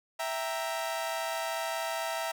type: chord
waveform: sawtooth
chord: E diminished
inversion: none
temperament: equal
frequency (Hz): 659.3 / 784 / 932.3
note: E5 / G5 / Bb5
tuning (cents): 0 / 0 / 0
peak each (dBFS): -30 / -35 / -33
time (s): 0.19-2.32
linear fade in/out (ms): 10
effects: none